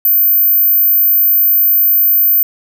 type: tone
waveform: sine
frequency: 14350 Hz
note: A9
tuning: 33 cents sharp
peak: -7 dBFS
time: 0.05-2.43 s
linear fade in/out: 2 ms
effects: none